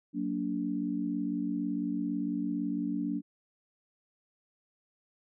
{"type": "chord", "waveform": "sine", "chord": "Gb augmented", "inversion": "none", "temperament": "just", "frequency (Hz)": [185, 231.2, 289.1], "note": ["Gb3", "Bb3", "D4"], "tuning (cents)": [0, -14, -27], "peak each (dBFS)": [-36, -35, -32], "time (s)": [0.13, 3.22], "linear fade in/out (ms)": 50, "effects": []}